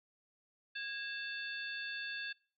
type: harmonic tone with a mistuned harmonic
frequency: 886 Hz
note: A5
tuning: 12 cents sharp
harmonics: 2 / 3 / 4 / 5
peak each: -41 / -45 / -47 / -49 dBFS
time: 0.75-2.33 s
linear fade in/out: 10 ms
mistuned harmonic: 2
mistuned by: -130 cents
effects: noise-tail reverb RT60 0.4 s tail -24 dB re dry + AAC 64 kbps

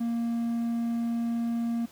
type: tone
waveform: triangle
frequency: 233.1 Hz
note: A#3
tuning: in tune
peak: -24 dBFS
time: 0-1.86 s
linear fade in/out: 10 ms
effects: pink hiss -54 dBFS RMS until 1.91 s + high-pass 80 Hz 12 dB/octave

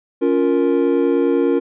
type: chord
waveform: triangle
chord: Bb minor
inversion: first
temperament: just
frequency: 279.7 / 349.6 / 466.2 Hz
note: Db4 / F4 / Bb4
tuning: +16 / +2 / 0 cents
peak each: -16 dBFS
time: 0.21-1.6 s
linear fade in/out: 20 ms
effects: resampled to 8000 Hz

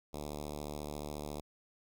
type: tone with notch filter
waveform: 5% pulse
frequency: 74.2 Hz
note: D2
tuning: 18 cents sharp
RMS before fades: -42 dBFS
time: 0.13-1.41 s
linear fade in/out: 10 ms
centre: 1800 Hz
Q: 0.68
effects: none

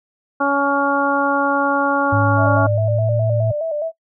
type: harmonic tone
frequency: 280.6 Hz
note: C#4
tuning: 21 cents sharp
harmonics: 1 / 2 / 3 / 4 / 5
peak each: -21 / -21 / -21 / -21 / -21 dBFS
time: 0.4-2.67 s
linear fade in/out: 10 ms
type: tone with pitch glide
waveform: sine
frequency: 106.2 to 112.13 Hz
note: G#2 to A2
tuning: +39 to +33 cents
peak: -16 dBFS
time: 2.12-3.52 s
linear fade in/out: 10 ms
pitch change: +94 cents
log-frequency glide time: 2.74-3.1 s
type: tone with vibrato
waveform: sine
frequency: 622.3 Hz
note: D#5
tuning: in tune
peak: -19 dBFS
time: 2.36-3.92 s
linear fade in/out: 50 ms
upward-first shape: square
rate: 4.8 Hz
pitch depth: 81 cents each way
effects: noise-tail reverb RT60 0.1 s tail -23 dB re dry

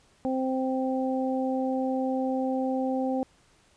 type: harmonic tone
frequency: 261.2 Hz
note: C4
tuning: 3 cents flat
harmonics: 1 / 2 / 3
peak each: -27 / -30 / -33 dBFS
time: 0.25-3.23 s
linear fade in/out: 0 ms
effects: pink hiss -62 dBFS RMS until 3.76 s + resampled to 22050 Hz

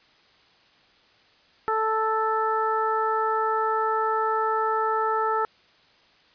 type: harmonic tone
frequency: 440 Hz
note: A4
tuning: in tune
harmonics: 1 / 2 / 3 / 4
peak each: -27 / -26 / -25 / -36 dBFS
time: 1.68-5.45 s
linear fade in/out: 0 ms
effects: white hiss -58 dBFS RMS until 6.34 s + resampled to 11025 Hz

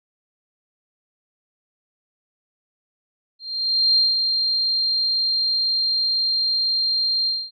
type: tone with ADSR envelope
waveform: sine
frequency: 4186 Hz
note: C8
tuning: in tune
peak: -13 dBFS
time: 3.39-7.51 s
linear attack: 570 ms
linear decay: 190 ms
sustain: -5 dB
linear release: 240 ms
effects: none

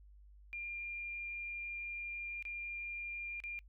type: tone with dropouts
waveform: sine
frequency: 2398 Hz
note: D7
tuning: 36 cents sharp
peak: -40 dBFS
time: 0.53-3.59 s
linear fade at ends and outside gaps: 0 ms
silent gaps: 2.425-2.452 / 3.402-3.438 s
effects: noise-tail reverb RT60 0.1 s tail -26 dB re dry + added 50 Hz sine -56 dBFS peak until 3.68 s

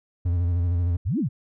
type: tone with vibrato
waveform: triangle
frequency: 87.1 Hz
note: F2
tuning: 4 cents flat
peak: -18 dBFS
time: 0.25-0.97 s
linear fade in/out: 10 ms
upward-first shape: square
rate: 13 Hz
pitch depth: 41 cents each way
type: exponential two-way sweep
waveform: sine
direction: up then down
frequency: 69.3 to 342.9 to 100.1 Hz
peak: -21 dBFS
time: 1.05-1.29 s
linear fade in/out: 20 ms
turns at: 1.19 s
effects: none

